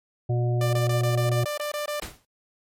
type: harmonic tone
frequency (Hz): 121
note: B2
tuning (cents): -35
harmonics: 1 / 3 / 5 / 6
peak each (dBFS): -21 / -31 / -35 / -37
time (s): 0.29-1.45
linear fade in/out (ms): 10
type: tone bursts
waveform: sawtooth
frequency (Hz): 593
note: D5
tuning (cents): +17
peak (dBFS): -23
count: 10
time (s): 0.61-1.999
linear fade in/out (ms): 2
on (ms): 120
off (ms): 21
type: noise with exponential decay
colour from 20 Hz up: pink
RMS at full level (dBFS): -30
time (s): 2.02-2.25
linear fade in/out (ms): 2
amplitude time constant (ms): 49
effects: MP3 64 kbps